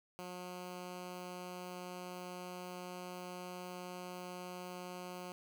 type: tone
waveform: 10% pulse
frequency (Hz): 180.2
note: F#3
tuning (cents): -45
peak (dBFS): -36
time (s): 0.19-5.32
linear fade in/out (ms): 0
effects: none